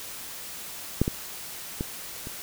clicks, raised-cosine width 3 ms, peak -7 / -12 / -15 / -24 dBFS, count 4, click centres 1.016 / 1.079 / 1.809 / 2.271 s, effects white hiss -39 dBFS RMS until 2.42 s

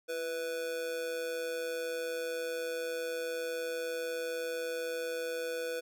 square tone with amplitude modulation, 493.9 Hz, B4, in tune, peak -32 dBFS, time 0.08-5.81 s, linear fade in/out 20 ms, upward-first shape sine, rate 156 Hz, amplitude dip 60%, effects none

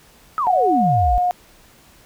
sine exponential sweep, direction down, 1321 to 46.96 Hz, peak -17 dBFS, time 0.38-1.18 s, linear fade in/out 0 ms
sine tone with pitch glide, 734 to 717.6 Hz, F#5 to F5, -14 to +47 cents, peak -15 dBFS, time 0.47-1.31 s, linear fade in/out 0 ms, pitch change -39 cents, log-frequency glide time 0.75-0.86 s
effects pink hiss -50 dBFS RMS until 2.05 s

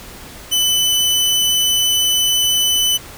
sawtooth tone, 3002 Hz, F#7, 24 cents sharp, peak -10 dBFS, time 0.51-2.98 s, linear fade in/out 20 ms, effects pink hiss -36 dBFS RMS until 3.17 s

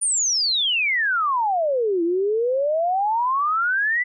sine exponential two-way sweep, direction down then up, 9570 to 329.6 to 2019 Hz, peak -18 dBFS, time 0.01-4.04 s, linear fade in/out 20 ms, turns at 2.03 s, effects none

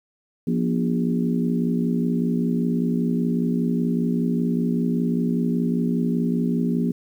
harmonic tone with a mistuned harmonic, 58.27 Hz, A#1, in tune, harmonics 3 / 4 / 5 / 6 / 7, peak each -23 / -22 / -31 / -34 / -32 dBFS, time 0.47-6.92 s, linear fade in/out 5 ms, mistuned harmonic 4, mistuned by +50 cents, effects 9-bit

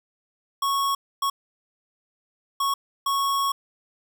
square tone bursts at uneven times, 1105 Hz, C#6, 6 cents flat, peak -22 dBFS, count 4, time 0.62-0.95 / 1.22-1.3 / 2.6-2.74 / 3.06-3.52 s, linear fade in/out 5 ms, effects 10-bit

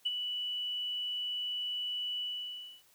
sine tone with ADSR envelope, 2960 Hz, F#7, in tune, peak -26 dBFS, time 0.05-2.83 s, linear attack 14 ms, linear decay 29 ms, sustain -7 dB, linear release 630 ms, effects tanh soft clip ceiling -22 dBFS + white hiss -65 dBFS RMS until 2.94 s

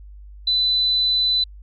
sine tone, 4000 Hz, B7, 21 cents sharp, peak -16 dBFS, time 0.47-1.44 s, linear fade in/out 5 ms, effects added 50 Hz sine -38 dBFS peak until 1.62 s

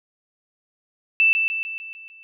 sine tone with echo, 2653 Hz, E7, 10 cents sharp, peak -13 dBFS, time 1.2-1.33 s, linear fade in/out 0 ms, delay 150 ms, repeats 6, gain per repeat -5 dB, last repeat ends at 2.23 s, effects none

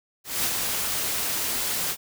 white noise with ADSR envelope, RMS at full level -24 dBFS, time 0.24-1.97 s, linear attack 200 ms, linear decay 62 ms, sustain -3 dB, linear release 63 ms, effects none

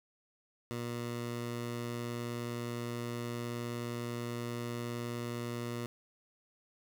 15% pulse tone, 119.3 Hz, A#2, 41 cents sharp, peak -30 dBFS, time 0.71-5.86 s, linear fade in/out 0 ms, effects none

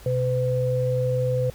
sine tone pair together, 126.5 / 506 Hz, B2 / B4, +42 / +42 cents, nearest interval 2 octaves, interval 2400 cents, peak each -23 dBFS, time 0.06-1.5 s, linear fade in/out 2 ms, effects added 60 Hz sine -47 dBFS peak until 1.54 s + pink hiss -48 dBFS RMS until 1.54 s

